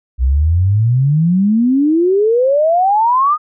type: exponential sweep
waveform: sine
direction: up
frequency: 60.4 to 1256 Hz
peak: -9 dBFS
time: 0.18-3.38 s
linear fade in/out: 50 ms
effects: none